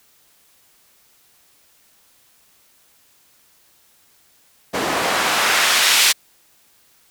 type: noise with band-pass filter sweep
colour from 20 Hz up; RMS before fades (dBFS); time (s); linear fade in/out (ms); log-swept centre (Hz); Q
white; -17; 4.73-6.13; 20; 410 to 3600; 0.71
effects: white hiss -56 dBFS RMS until 7.1 s